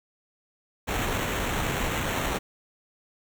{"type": "noise with sample-and-hold", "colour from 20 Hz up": "pink", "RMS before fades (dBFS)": -28, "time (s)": [0.87, 2.39], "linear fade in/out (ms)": 20, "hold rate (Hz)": 4900, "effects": []}